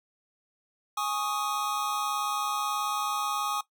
square chord, Ab suspended fourth, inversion none, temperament just, 830.6 / 1107.5 / 1245.9 Hz, Ab5 / Db6 / Eb6, 0 / -2 / +2 cents, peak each -34 / -34 / -32 dBFS, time 0.97-3.61 s, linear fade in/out 5 ms, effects noise-tail reverb RT60 0.1 s tail -17 dB re dry

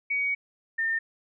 sine tone pair in turn, 2251 / 1811.1 Hz, C#7 / A6, +26 / +50 cents, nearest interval major third, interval 376 cents, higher first, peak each -24 dBFS, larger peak neither, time 0.1-0.35 / 0.78-0.99 s, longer first, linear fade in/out 10 ms, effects none

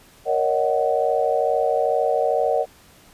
sine chord, D# minor seventh, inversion second, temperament just, 466.7 / 560 / 622.3 / 746.7 Hz, A#4 / C#5 / D#5 / F#5, +2 / +18 / 0 / +16 cents, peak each -23 dBFS, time 0.25-2.66 s, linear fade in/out 50 ms, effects pink hiss -51 dBFS RMS until 3.13 s + resampled to 32000 Hz

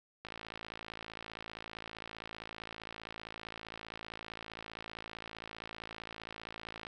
click train, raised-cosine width 0.3 ms, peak -27 dBFS, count 367, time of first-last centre 0.25-6.868 s, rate 55.3 Hz, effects none

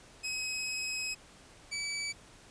20% pulse tone pair in turn, 2547 / 2298 Hz, D#7 / D7, +40 / -38 cents, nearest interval major second, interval 178 cents, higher first, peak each -29 / -29 dBFS, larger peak neither, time 0.23-1.15 / 1.71-2.13 s, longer first, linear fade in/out 20 ms, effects pink hiss -56 dBFS RMS until 2.5 s + resampled to 22050 Hz

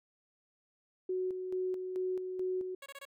sine tone with tremolo, 370 Hz, F#4, in tune, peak -31 dBFS, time 1.09-2.75 s, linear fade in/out 5 ms, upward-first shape square, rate 2.3 Hz, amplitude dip 45%
10% pulse tone bursts, 554.4 Hz, C#5, in tune, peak -37 dBFS, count 4, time 2.82-3.053 s, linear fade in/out 5 ms, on 41 ms, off 23 ms
effects none

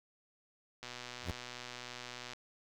click train, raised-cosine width 0.2 ms, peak -27 dBFS, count 186, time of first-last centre 0.83-2.334 s, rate 123 Hz
sawtooth tone with exponential growth, 87.31 Hz, F2, in tune, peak -29 dBFS, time 1.2-1.31 s, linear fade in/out 5 ms, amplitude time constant 23 ms
effects none

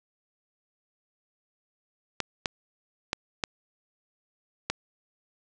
clicks, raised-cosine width 0.2 ms, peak -9 dBFS, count 5, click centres 2.203 / 2.458 / 3.131 / 3.438 / 4.7 s, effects resampled to 22050 Hz + 8-bit

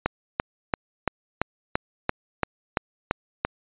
click train, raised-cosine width 0.5 ms, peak -6 dBFS, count 11, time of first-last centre 0.06-3.45 s, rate 2.95 Hz, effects resampled to 8000 Hz

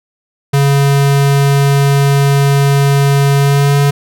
square tone with pitch glide, 140 to 141.87 Hz, C#3 to C#3, +18 to +40 cents, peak -8 dBFS, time 0.53-3.91 s, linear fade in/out 10 ms, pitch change +22 cents, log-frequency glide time 3.36-3.79 s, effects none

